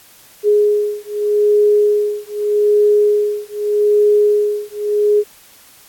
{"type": "beating tone pair", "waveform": "sine", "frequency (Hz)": [416.3, 417.12], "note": ["G#4", "G#4"], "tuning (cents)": [4, 8], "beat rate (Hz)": 0.82, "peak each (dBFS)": -14, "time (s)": [0.43, 5.24], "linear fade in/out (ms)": 50, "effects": ["white hiss -45 dBFS RMS until 5.88 s", "AAC 64 kbps"]}